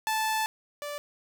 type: tone pair in turn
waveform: sawtooth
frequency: 875 / 584 Hz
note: A5 / D5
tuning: -10 / -10 cents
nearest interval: perfect fifth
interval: 700 cents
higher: first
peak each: -22 / -30 dBFS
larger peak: first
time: 0.07-0.46 / 0.82-0.98 s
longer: first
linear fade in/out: 0 ms
effects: 9-bit